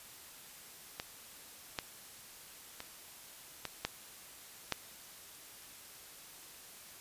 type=clicks; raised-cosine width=0.2 ms; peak=-20 / -17 / -25 / -20 / -15 / -14 dBFS; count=6; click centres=0.999 / 1.788 / 2.804 / 3.653 / 3.85 / 4.723 s; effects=white hiss -53 dBFS RMS until 7 s + resampled to 32000 Hz